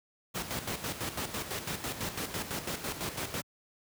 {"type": "noise with tremolo", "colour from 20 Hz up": "pink", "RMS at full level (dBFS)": -34, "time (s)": [0.34, 3.42], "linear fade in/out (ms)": 20, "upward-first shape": "square", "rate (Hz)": 6, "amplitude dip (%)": 60, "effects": ["high-pass 80 Hz 12 dB/octave"]}